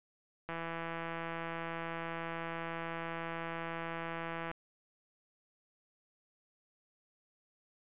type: click train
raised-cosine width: 0.5 ms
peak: -25 dBFS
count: 669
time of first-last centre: 0.49-4.514 s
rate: 166 Hz
effects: resampled to 8000 Hz